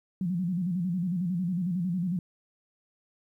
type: tone with vibrato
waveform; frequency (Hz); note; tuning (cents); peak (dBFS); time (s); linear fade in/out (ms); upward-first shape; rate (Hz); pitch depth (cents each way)
sine; 178.2; F3; +35; -26; 0.21-2.19; 2; square; 11; 93
effects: 11-bit